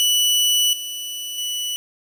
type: tone with level steps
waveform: sawtooth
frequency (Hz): 2960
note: F#7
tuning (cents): 0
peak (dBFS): -12 / -24 / -20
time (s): 0-1.76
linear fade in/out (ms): 0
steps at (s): 0.73 / 1.38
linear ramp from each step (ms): 2
effects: 7-bit